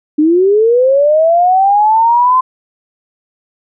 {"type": "linear sweep", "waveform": "sine", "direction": "up", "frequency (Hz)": [293.7, 1038], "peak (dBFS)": -6, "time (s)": [0.18, 2.41], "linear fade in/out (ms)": 10, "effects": []}